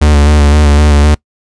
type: tone with vibrato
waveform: 45% pulse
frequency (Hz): 73.6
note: D2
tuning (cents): +4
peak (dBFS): -4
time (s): 0.01-1.15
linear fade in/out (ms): 10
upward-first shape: square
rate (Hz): 3.9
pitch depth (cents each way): 29
effects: noise-tail reverb RT60 0.1 s tail -24 dB re dry + resampled to 22050 Hz